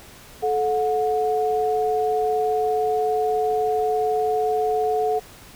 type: tone pair together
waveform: sine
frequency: 434.3 / 727 Hz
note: A4 / F#5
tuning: -23 / -31 cents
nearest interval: major sixth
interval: 892 cents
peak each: -21 / -22 dBFS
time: 0.42-5.2 s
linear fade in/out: 20 ms
effects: pink hiss -45 dBFS RMS until 5.55 s